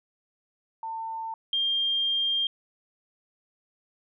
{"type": "tone pair in turn", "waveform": "sine", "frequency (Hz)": [898, 3200], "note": ["A5", "G7"], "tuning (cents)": [35, 35], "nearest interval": "octave + minor seventh", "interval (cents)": 2200, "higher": "second", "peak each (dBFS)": [-31, -23], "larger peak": "second", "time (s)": [[0.83, 1.34], [1.53, 2.47]], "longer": "second", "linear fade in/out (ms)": 2, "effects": []}